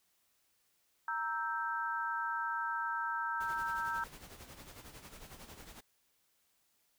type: chord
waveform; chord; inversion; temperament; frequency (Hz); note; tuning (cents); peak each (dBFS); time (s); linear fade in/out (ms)
sine; E diminished; second; equal with one note detuned; 932.3 / 1314.7 / 1568; Bb5 / E6 / G6; 0 / -5 / 0; -38; 1.08-4.04; 2
type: noise with tremolo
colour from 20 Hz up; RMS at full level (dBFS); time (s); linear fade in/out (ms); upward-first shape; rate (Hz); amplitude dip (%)
pink; -50; 3.4-5.81; 10; sine; 11; 60
effects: white hiss -75 dBFS RMS until 6.98 s